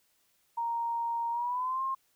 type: tone with pitch glide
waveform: sine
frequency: 932.3 to 1064.8 Hz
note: A#5 to C6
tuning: 0 to +30 cents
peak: -29 dBFS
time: 0.57-1.95 s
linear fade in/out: 10 ms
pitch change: +230 cents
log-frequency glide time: 1.31-1.83 s
effects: white hiss -71 dBFS RMS until 2.15 s